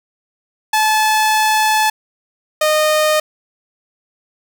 sawtooth tone pair in turn, 865 / 615 Hz, A5 / D#5, -30 / -20 cents, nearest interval tritone, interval 590 cents, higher first, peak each -8 dBFS, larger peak neither, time 0.73-1.9 / 2.61-3.2 s, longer first, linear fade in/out 5 ms, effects none

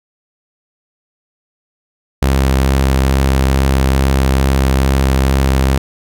sawtooth tone with vibrato, 66.8 Hz, C2, 36 cents sharp, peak -6 dBFS, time 2.22-5.78 s, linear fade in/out 5 ms, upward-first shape sine, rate 2.3 Hz, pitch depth 14 cents each way, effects none

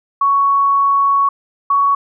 sine tone pair in turn, 1114 / 1119.4 Hz, C#6 / C#6, +8 / +17 cents, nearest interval unison, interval 9 cents, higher second, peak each -10 dBFS, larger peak neither, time 0.21-1.29 / 1.7-1.95 s, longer first, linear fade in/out 5 ms, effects none

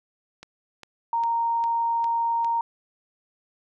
click train, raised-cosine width 0.2 ms, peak -24 dBFS, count 6, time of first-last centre 0.43-2.446 s, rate 2.48 Hz
sine tone, 928 Hz, A#5, 8 cents flat, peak -21 dBFS, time 1.13-2.61 s, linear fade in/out 2 ms
effects none

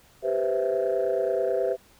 sine chord, C major seventh, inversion second, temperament equal, 392 / 493.9 / 523.3 / 659.3 Hz, G4 / B4 / C5 / E5, 0 / 0 / 0 / 0 cents, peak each -27 dBFS, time 0.22-1.77 s, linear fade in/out 50 ms, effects tanh soft clip ceiling -16 dBFS + pink hiss -57 dBFS RMS until 1.99 s

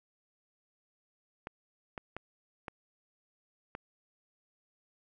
clicks, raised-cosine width 0.5 ms, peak -24 dBFS, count 5, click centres 1.471 / 1.978 / 2.166 / 2.682 / 3.751 s, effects none

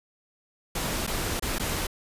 pink noise with dropouts, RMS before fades -29 dBFS, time 0.75-1.87 s, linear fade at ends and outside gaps 5 ms, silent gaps 1.067-1.074 / 1.397-1.423 / 1.585-1.596 s, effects resampled to 32000 Hz

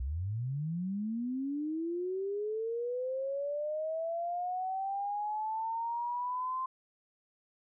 sine linear sweep, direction up, 58.4 to 1046.5 Hz, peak -32 dBFS, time 0-6.66 s, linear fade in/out 5 ms, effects none

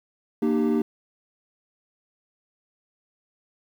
triangle chord, Eb major, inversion second, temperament equal with one note detuned, 233.1 / 303.3 / 392 Hz, Bb3 / Eb4 / G4, 0 / -44 / 0 cents, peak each -20 / -22 / -23 dBFS, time 0.42-0.82 s, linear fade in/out 5 ms, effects tanh soft clip ceiling -12 dBFS + 9-bit

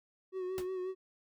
triangle tone with vibrato, 371.1 Hz, F#4, 5 cents sharp, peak -33 dBFS, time 0.32-0.95 s, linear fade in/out 50 ms, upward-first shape sine, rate 5.6 Hz, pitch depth 36 cents each way
pink noise with exponential decay, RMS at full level -38 dBFS, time 0.58-0.68 s, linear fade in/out 0 ms, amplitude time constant 20 ms
effects none

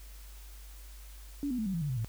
sine tone with pitch steps, 284.6 / 249.2 / 218.2 / 191.05 / 167.28 / 146.47 / 128.25 / 112.29 Hz, C#4 / B3 / A3 / G3 / E3 / D3 / C3 / A2, +46 / +16 / -14 / -44 / +26 / -4 / -34 / +36 cents, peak -30 dBFS, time 1.43-2.046 s, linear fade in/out 0 ms, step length 77 ms, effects added 50 Hz sine -46 dBFS peak until 2.08 s + white hiss -56 dBFS RMS until 2.08 s

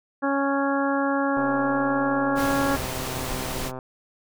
harmonic tone, 277.2 Hz, C#4, in tune, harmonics 1 / 2 / 3 / 4 / 5 / 6, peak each -24 / -27 / -29 / -30 / -31 / -32 dBFS, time 0.22-2.77 s, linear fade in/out 20 ms
click train, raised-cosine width 1 ms, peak -21 dBFS, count 313, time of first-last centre 1.37-3.789 s, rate 129 Hz
pink noise, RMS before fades -31 dBFS, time 2.35-3.72 s, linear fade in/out 50 ms
effects none

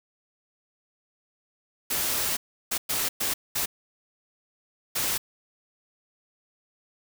white noise bursts at uneven times, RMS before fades -27 dBFS, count 6, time 1.9-2.37 / 2.71-2.78 / 2.89-3.09 / 3.2-3.34 / 3.55-3.66 / 4.95-5.18 s, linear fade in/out 10 ms, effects none

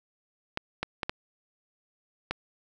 clicks, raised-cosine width 0.3 ms, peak -13 dBFS, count 5, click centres 0.574 / 0.83 / 1.032 / 1.095 / 2.31 s, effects none

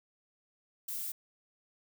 violet noise, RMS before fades -38 dBFS, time 0.88-1.12 s, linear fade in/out 5 ms, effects none

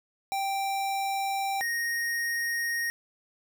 square tone pair in turn, 784 / 1864.7 Hz, G5 / A#6, 0 / 0 cents, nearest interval octave + minor third, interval 1500 cents, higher second, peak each -28 / -28 dBFS, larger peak neither, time 0.32-1.61 / 1.61-2.9 s, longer neither, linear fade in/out 0 ms, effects none

